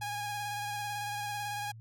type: tone with vibrato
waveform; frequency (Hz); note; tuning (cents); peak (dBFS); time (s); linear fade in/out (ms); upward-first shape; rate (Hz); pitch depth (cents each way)
sawtooth; 823; G#5; -16; -31; 0.01-1.72; 10; square; 18; 18
effects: added 112 Hz sine -46 dBFS peak until 1.8 s